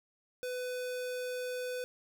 square tone, 500 Hz, B4, 21 cents sharp, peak -36 dBFS, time 0.43-1.84 s, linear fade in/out 0 ms, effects none

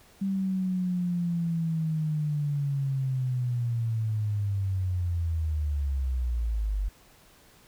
sine linear sweep, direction down, 196 to 47 Hz, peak -25 dBFS, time 0.21-6.89 s, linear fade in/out 10 ms, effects pink hiss -57 dBFS RMS until 7.67 s

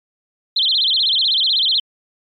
sine tone with vibrato, 3600 Hz, A7, 39 cents sharp, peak -13 dBFS, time 0.56-1.8 s, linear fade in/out 5 ms, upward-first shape sine, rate 16 Hz, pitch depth 280 cents each way, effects MP3 96 kbps

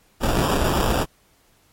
pink noise with sample-and-hold, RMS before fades -20 dBFS, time 0.2-1.06 s, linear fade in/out 50 ms, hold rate 2100 Hz, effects pink hiss -59 dBFS RMS until 1.72 s + MP3 64 kbps

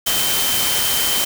sine tone in noise, 3099 Hz, G7, 21 cents flat, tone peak -23 dBFS, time 0.06-1.25 s, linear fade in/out 10 ms, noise white, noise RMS -19 dBFS, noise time 0.06-1.25 s, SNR -7 dB, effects none

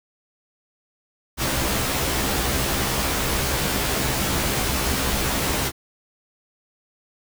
pink noise with comb filter, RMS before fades -23 dBFS, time 1.37-5.72 s, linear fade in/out 50 ms, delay 15 ms, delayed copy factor +0.8, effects none

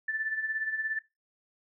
sine tone with tremolo, 1760 Hz, A6, in tune, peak -27 dBFS, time 0.08-0.99 s, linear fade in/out 5 ms, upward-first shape sine, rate 17 Hz, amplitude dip 60%, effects noise-tail reverb RT60 0.2 s tail -18 dB re dry

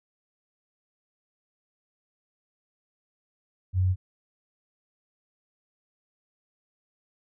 sine tone, 92.5 Hz, F#2, in tune, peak -20 dBFS, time 3.73-3.96 s, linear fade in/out 50 ms, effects none

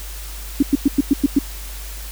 sine tone bursts, 280 Hz, C#4, 18 cents sharp, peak -9 dBFS, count 7, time 0.6-1.389 s, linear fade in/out 5 ms, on 27 ms, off 100 ms, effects added 50 Hz sine -30 dBFS peak until 2.11 s + white hiss -36 dBFS RMS until 2.11 s

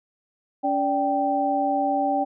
sine tone cluster, 283.6 / 583 / 782 Hz, C#4 / D5 / G5, +40 / -13 / -4 cents, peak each -26 / -27 / -22 dBFS, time 0.63-2.25 s, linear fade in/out 20 ms, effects none

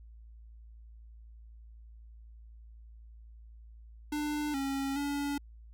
square tone with pitch steps, 297.7 / 273.3 / 285.2 Hz, D4 / C#4 / C#4, +24 / -24 / +49 cents, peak -32 dBFS, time 4.12-5.38 s, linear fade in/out 5 ms, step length 420 ms, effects added 56 Hz sine -49 dBFS peak until 5.73 s

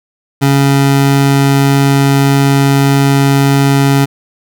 25% pulse tone, 138.59 Hz, C#3, in tune, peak -3 dBFS, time 0.41-4.06 s, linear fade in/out 20 ms, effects none

